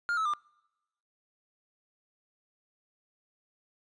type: tone with pitch steps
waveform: triangle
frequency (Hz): 1409 / 1299.5 / 1198.6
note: F6 / E6 / D6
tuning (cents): +15 / -25 / +35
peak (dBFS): -25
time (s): 0.09-0.336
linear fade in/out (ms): 0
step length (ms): 82
effects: noise-tail reverb RT60 0.9 s tail -26 dB re dry + resampled to 22050 Hz